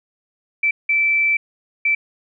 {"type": "tone bursts at uneven times", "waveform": "sine", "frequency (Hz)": 2326, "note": "D7", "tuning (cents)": -17, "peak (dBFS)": -14, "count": 3, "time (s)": [[0.63, 0.71], [0.89, 1.37], [1.85, 1.95]], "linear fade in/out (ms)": 5, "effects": []}